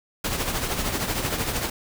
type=noise with tremolo; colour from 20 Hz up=pink; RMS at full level=-24 dBFS; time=0.24-1.7 s; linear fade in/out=5 ms; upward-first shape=triangle; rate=13 Hz; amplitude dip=60%; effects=none